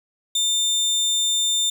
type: tone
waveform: 30% pulse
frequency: 3600 Hz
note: A7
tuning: 39 cents sharp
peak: -16 dBFS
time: 0.35-1.7 s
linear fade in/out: 5 ms
effects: none